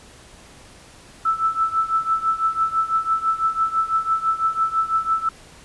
sine tone with tremolo, 1318.5 Hz, E6, in tune, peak -14 dBFS, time 1.25-5.29 s, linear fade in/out 5 ms, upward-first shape triangle, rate 6 Hz, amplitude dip 90%, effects pink hiss -46 dBFS RMS until 5.64 s + resampled to 24000 Hz

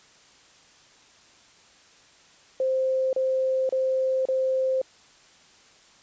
sine tone bursts, 523.3 Hz, C5, in tune, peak -21 dBFS, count 4, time 2.6-4.816 s, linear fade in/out 2 ms, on 530 ms, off 32 ms, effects white hiss -55 dBFS RMS until 6.02 s + resampled to 16000 Hz

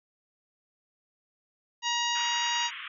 harmonic tone, 950 Hz, A#5, 33 cents sharp, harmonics 1 / 2 / 3 / 4 / 5 / 6 / 7, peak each -31 / -34 / -31 / -35 / -39 / -40 / -37 dBFS, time 1.82-2.71 s, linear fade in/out 50 ms
white band-pass noise, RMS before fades -40 dBFS, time 2.15-2.88 s, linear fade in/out 5 ms, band 1100 to 3300 Hz, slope 96 dB/octave
effects none

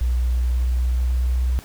sine tone with pitch glide, 61.1 to 62.6 Hz, B1 to B1, -18 to +24 cents, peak -17 dBFS, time 0.01-1.59 s, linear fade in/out 0 ms, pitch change +42 cents, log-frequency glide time 0.17-1.43 s, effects pink hiss -44 dBFS RMS until 1.64 s

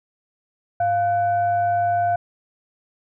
sine tone with frequency modulation, 698.5 Hz, F5, in tune, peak -17 dBFS, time 0.8-2.16 s, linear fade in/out 5 ms, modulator 802 Hz, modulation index 0.34, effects none

